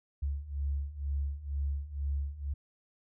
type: beating tone pair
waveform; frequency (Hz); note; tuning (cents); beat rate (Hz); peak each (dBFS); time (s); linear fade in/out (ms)
sine; 69.3 / 71.4; C#2 / D2; 0 / -48; 2.1; -36 / -33; 0.22-2.54; 10
effects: none